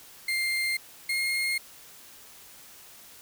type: tone pair in turn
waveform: 35% pulse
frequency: 2105 / 2139 Hz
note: C7 / C7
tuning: +10 / +38 cents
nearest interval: unison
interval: 28 cents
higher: second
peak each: -24 dBFS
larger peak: neither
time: 0.28-0.77 / 1.09-1.58 s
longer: neither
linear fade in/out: 5 ms
effects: white hiss -50 dBFS RMS until 3.21 s